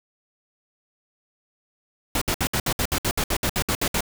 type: noise bursts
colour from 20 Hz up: pink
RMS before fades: -23 dBFS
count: 15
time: 2.15-4.007 s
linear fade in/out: 2 ms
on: 65 ms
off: 63 ms
effects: none